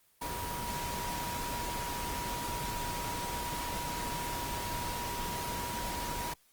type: tone in noise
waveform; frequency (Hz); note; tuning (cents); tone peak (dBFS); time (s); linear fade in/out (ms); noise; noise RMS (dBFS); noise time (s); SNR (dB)
sine; 960; B5; -49; -38; 0.21-6.34; 10; pink; -38; 0.21-6.34; -3
effects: white hiss -67 dBFS RMS until 6.52 s + Opus 24 kbps